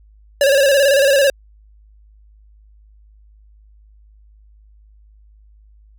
square tone with vibrato, 554.4 Hz, C#5, in tune, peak -11 dBFS, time 0.41-1.3 s, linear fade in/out 2 ms, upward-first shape square, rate 18 Hz, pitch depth 56 cents each way, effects added 52 Hz sine -45 dBFS peak until 5.98 s

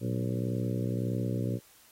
harmonic tone with a mistuned harmonic, 61.74 Hz, B1, in tune, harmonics 2 / 3 / 4 / 5 / 6 / 7 / 8 / 9, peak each -31 / -35 / -37 / -39 / -41 / -42 / -43 / -44 dBFS, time 0-1.6 s, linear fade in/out 50 ms, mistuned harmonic 2, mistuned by -100 cents, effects white hiss -59 dBFS RMS until 1.91 s + AAC 48 kbps

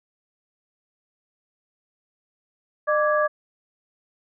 sine tone cluster, 605 / 1168 / 1664 Hz, D#5 / D6 / G#6, -49 / -10 / +3 cents, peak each -20 / -23 / -26 dBFS, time 2.87-3.28 s, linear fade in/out 20 ms, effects none

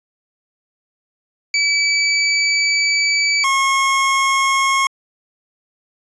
25% pulse tone pair in turn, 2300 / 1085.5 Hz, D7 / C#6, -37 / -37 cents, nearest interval octave + minor second, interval 1300 cents, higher first, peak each -10 dBFS, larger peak neither, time 1.54-3.44 / 3.44-4.87 s, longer first, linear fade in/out 2 ms, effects resampled to 22050 Hz

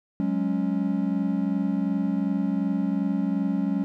triangle chord, F# suspended second, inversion none, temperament equal, 185 / 207.7 / 277.2 Hz, F#3 / G#3 / C#4, 0 / 0 / 0 cents, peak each -25 dBFS, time 0.2-3.84 s, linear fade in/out 0 ms, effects none

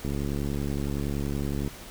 click train, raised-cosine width 3 ms, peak -18 dBFS, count 116, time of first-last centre 0.05-1.677 s, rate 70.7 Hz, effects pink hiss -44 dBFS RMS until 1.9 s

